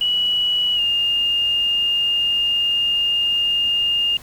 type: tone with pitch glide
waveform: sine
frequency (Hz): 2934 to 2823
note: F#7 to F7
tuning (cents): -15 to +18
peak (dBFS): -16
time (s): 0.01-4.17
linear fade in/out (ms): 2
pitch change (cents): -67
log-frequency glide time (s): 0.75-0.8
effects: pink hiss -43 dBFS RMS until 4.22 s